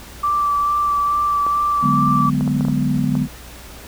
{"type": "tone with vibrato", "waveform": "sine", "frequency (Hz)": 1166, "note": "D6", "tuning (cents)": -13, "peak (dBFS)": -15, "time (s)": [0.23, 2.3], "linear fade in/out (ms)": 10, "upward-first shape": "sine", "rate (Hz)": 2.3, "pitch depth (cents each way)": 14}
{"type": "clicks", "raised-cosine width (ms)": 1, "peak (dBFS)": -15, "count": 7, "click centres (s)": [1.466, 2.409, 2.477, 2.609, 2.651, 2.684, 3.153]}
{"type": "chord", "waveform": "sine", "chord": "G# half-diminished seventh", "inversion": "second", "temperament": "equal with one note detuned", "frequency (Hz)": [146.83, 185, 207.7, 248.2], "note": ["D3", "F#3", "G#3", "B3"], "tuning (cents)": [0, 0, 0, 9], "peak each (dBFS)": [-20, -24, -22, -20], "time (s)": [1.81, 3.28], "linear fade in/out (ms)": 50}
{"effects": ["added 60 Hz sine -39 dBFS peak until 3.87 s", "pink hiss -39 dBFS RMS until 3.87 s"]}